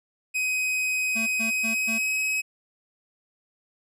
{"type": "tone with pitch glide", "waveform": "45% pulse", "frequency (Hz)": [2518, 2547], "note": ["D#7", "D#7"], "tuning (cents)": [20, 40], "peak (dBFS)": -23, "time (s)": [0.34, 2.42], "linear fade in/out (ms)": 20, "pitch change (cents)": 20, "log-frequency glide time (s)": [1.43, 2.16]}
{"type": "tone bursts", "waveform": "square", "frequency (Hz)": 224.5, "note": "A3", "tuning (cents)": 35, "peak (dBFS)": -31, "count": 4, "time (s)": [1.15, 1.99], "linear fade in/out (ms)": 20, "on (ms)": 120, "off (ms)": 120}
{"effects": ["low-pass 12000 Hz 12 dB/octave"]}